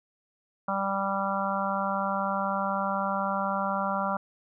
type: harmonic tone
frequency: 196 Hz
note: G3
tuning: in tune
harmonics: 1 / 3 / 4 / 5 / 6 / 7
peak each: -33 / -33 / -33 / -33 / -33 / -33 dBFS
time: 0.68-4.17 s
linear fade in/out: 5 ms
effects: none